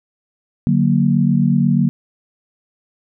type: chord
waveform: sine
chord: D augmented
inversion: none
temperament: equal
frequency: 146.83 / 185 / 233.1 Hz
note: D3 / F#3 / A#3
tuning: 0 / 0 / 0 cents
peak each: -16 dBFS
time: 0.67-1.89 s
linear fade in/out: 0 ms
effects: none